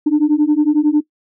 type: beating tone pair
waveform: sine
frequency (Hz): 293.9 / 304.9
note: D4 / D#4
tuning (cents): +1 / -35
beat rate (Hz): 11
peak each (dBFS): -12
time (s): 0.06-1.01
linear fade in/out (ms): 10
effects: noise-tail reverb RT60 0.1 s tail -19 dB re dry + tanh soft clip ceiling -6 dBFS